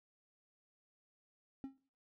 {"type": "tone with exponential decay", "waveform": "triangle", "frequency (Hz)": 269.3, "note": "C#4", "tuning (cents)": -50, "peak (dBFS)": -36, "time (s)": [1.64, 1.78], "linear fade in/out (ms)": 0, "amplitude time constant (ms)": 30, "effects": ["noise-tail reverb RT60 0.5 s tail -23 dB re dry"]}